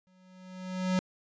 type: tone with exponential growth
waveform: square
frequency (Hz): 185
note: F#3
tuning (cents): 0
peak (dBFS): -24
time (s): 0.07-0.99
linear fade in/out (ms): 0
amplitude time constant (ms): 200
effects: resampled to 16000 Hz